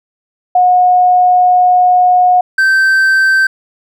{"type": "tone pair in turn", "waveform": ["sine", "triangle"], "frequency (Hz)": [725, 1554.1], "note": ["F#5", "G6"], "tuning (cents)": [-35, -15], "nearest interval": "octave + minor second", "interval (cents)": 1320, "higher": "second", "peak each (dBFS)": -5, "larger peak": "neither", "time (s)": [[0.55, 2.41], [2.58, 3.47]], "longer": "first", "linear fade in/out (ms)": 5, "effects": []}